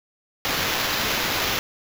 white noise with sample-and-hold, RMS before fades -24 dBFS, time 0.45-1.59 s, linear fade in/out 0 ms, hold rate 8820 Hz, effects none

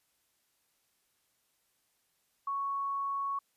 sine tone, 1110 Hz, C#6, 2 cents sharp, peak -31 dBFS, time 2.47-3.39 s, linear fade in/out 5 ms, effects white hiss -75 dBFS RMS until 3.56 s + resampled to 32000 Hz

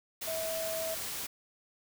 sine tone in noise, 648 Hz, E5, 30 cents flat, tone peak -34 dBFS, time 0.27-0.95 s, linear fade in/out 10 ms, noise white, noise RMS -38 dBFS, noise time 0.21-1.27 s, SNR +1 dB, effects none

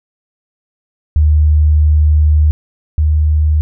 sine tone pair in turn, 76 / 76.48 Hz, D#2 / D#2, -40 / -29 cents, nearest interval unison, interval 11 cents, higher second, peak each -6 / -8 dBFS, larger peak first, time 1.16-2.51 / 2.98-3.61 s, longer first, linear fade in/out 0 ms, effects none

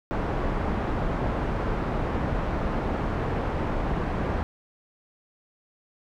pink low-pass noise, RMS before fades -27 dBFS, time 0.11-4.43 s, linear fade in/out 0 ms, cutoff 1200 Hz, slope 12 dB/octave, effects none

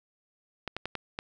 clicks, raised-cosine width 0.3 ms, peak -17 dBFS, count 5, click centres 0.677 / 0.766 / 0.856 / 0.953 / 1.189 s, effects none

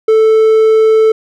triangle tone, 440 Hz, A4, in tune, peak -3 dBFS, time 0.08-1.12 s, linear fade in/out 5 ms, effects none

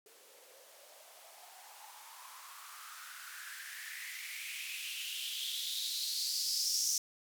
violet noise with band-pass filter sweep, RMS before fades -41 dBFS, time 0.06-6.98 s, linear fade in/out 2 ms, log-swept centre 430 to 5900 Hz, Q 5.7, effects none

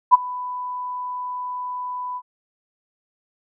sine tone with ADSR envelope, 995 Hz, B5, 13 cents sharp, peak -4 dBFS, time 0.11-2.22 s, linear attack 30 ms, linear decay 20 ms, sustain -22 dB, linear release 56 ms, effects none

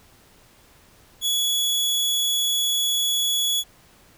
sawtooth tone, 3384 Hz, G#7, 32 cents sharp, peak -17 dBFS, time 1.21-3.64 s, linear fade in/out 50 ms, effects pink hiss -54 dBFS RMS until 4.17 s

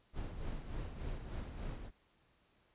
brown noise with tremolo, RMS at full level -40 dBFS, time 0.13-1.91 s, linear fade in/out 50 ms, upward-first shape sine, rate 3.4 Hz, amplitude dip 55%, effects pink hiss -72 dBFS RMS until 2.74 s + resampled to 8000 Hz

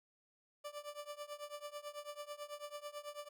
30% pulse tone with tremolo, 587.3 Hz, D5, in tune, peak -39 dBFS, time 0.64-3.29 s, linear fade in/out 10 ms, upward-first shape triangle, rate 9.1 Hz, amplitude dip 95%, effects none

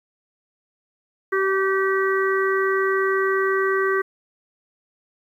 harmonic tone, 385.7 Hz, G4, 28 cents flat, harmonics 1 / 3 / 4 / 5, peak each -20 / -25 / -26 / -27 dBFS, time 1.32-4.02 s, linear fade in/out 10 ms, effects 9-bit

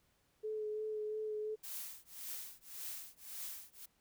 sine tone with vibrato, 429 Hz, A4, 44 cents flat, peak -37 dBFS, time 0.43-1.56 s, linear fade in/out 20 ms, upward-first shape sine, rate 2.9 Hz, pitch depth 17 cents each way
blue noise with tremolo, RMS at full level -43 dBFS, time 1.63-3.86 s, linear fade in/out 10 ms, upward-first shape triangle, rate 1.8 Hz, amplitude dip 100%
effects pink hiss -75 dBFS RMS until 4 s

